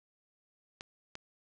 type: clicks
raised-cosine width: 0.2 ms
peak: -25 dBFS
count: 2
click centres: 0.809 / 1.154 s
effects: resampled to 22050 Hz